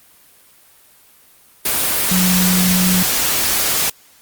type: tone in noise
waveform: sine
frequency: 182.8 Hz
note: F#3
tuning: 21 cents flat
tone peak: -14 dBFS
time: 2.11-3.03 s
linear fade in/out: 5 ms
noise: white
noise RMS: -17 dBFS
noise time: 1.65-3.9 s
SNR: 0 dB
effects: white hiss -49 dBFS RMS until 4.21 s + Opus 32 kbps